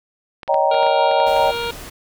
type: clicks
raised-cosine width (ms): 0.3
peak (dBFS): -17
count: 9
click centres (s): 0.432 / 0.478 / 0.543 / 0.744 / 0.83 / 0.866 / 1.114 / 1.202 / 1.366
type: chord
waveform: sine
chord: Eb dominant seventh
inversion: third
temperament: just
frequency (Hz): 560 / 622.3 / 777.8 / 933.4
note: Db5 / Eb5 / G5 / Bb5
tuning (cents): +18 / 0 / -14 / +2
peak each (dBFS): -19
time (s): 0.48-1.52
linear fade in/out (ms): 20
type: harmonic tone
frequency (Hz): 469.3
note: A#4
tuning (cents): +12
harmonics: 1 / 2 / 3 / 5 / 6 / 7 / 8 / 9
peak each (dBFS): -25 / -28 / -30 / -32 / -33 / -33 / -34 / -35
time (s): 0.71-1.71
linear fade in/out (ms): 5
type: noise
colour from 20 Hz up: pink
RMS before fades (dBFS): -35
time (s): 1.26-1.9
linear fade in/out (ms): 10
effects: none

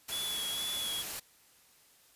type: noise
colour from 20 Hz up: white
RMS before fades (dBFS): -39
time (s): 0.08-1.2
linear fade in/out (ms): 10
type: tone with vibrato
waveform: square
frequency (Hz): 3382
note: G#7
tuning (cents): +31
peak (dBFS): -35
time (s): 0.11-1.03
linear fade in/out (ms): 20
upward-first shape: sine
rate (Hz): 2.1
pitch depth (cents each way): 28
effects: white hiss -63 dBFS RMS until 2.15 s + resampled to 32000 Hz

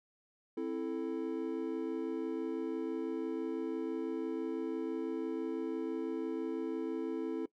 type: chord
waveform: triangle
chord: A minor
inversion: first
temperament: just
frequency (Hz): 264 / 330 / 440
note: C4 / E4 / A4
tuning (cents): +16 / +2 / 0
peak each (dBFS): -38 / -35 / -37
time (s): 0.57-7.46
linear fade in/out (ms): 5
effects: noise-tail reverb RT60 0.1 s tail -20 dB re dry

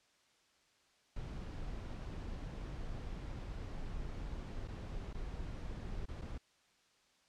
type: noise with dropouts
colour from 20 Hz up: brown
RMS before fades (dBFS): -43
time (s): 1.16-6.38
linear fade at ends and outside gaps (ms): 5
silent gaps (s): 4.676-4.683 / 5.131-5.144 / 6.056-6.084 / 6.213-6.217
effects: white hiss -71 dBFS RMS until 7.28 s + low-pass 6000 Hz 12 dB/octave

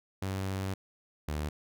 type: tone pair in turn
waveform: sawtooth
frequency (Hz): 96 / 75.23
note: G2 / D2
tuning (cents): -36 / +42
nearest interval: major third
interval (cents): 422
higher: first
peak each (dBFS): -28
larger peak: neither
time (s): 0.22-0.74 / 1.28-1.49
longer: first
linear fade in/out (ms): 5
effects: none

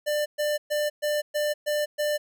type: tone bursts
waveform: square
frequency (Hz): 595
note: D5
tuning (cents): +22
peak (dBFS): -24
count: 7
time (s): 0.06-2.18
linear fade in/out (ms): 20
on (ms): 200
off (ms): 120
effects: none

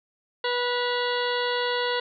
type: harmonic tone with a mistuned harmonic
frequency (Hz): 488.8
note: B4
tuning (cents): -18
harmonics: 1 / 2 / 3 / 4 / 6 / 7 / 8 / 9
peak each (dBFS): -27 / -30 / -32 / -33 / -35 / -35 / -36 / -37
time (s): 0.44-2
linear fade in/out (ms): 5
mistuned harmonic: 6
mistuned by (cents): -48
effects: none

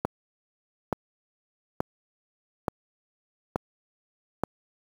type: click train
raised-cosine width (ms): 1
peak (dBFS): -10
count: 6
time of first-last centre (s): 0.05-4.436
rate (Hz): 1.14
effects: high-pass 80 Hz 12 dB/octave + 7-bit

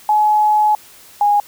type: tone pair in turn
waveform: sine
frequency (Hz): 848 / 823.4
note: G#5 / G#5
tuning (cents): +36 / -15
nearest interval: minor second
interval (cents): 51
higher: first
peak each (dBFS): -10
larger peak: neither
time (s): 0.09-0.75 / 1.21-1.4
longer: first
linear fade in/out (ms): 2
effects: white hiss -43 dBFS RMS until 1.47 s

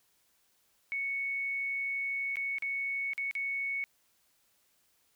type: tone with dropouts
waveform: sine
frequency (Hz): 2217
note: C#7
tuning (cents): 0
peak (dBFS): -31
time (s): 0.92-3.84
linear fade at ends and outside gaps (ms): 0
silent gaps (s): 2.357-2.369 / 2.584-2.623 / 3.134-3.179 / 3.311-3.352
effects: white hiss -71 dBFS RMS until 5.15 s

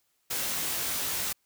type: noise with comb filter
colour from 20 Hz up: white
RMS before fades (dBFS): -31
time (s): 0.3-1.33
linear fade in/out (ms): 10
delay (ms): 19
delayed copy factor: +0.7
effects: white hiss -73 dBFS RMS until 1.45 s

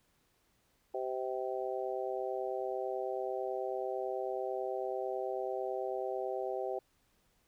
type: harmonic tone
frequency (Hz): 129.1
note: C3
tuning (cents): -23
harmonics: 3 / 4 / 5 / 6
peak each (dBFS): -38 / -39 / -40 / -41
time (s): 0.94-6.79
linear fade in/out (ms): 5
effects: pink hiss -73 dBFS RMS until 7.47 s

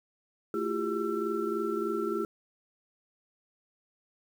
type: tone cluster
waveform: sine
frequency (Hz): 221.8 / 338.2 / 361.6 / 401.3 / 1341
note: A3 / E4 / F#4 / G4 / E6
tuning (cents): +14 / +44 / -40 / +41 / +29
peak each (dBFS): -37 / -33 / -38 / -32 / -37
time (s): 0.54-2.25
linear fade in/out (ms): 2
effects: 9-bit

